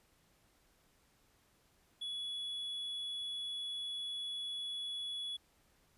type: tone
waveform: triangle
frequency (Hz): 3392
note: G#7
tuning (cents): +36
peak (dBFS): -37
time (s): 2.01-5.37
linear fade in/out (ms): 10
effects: pink hiss -71 dBFS RMS until 5.97 s + resampled to 32000 Hz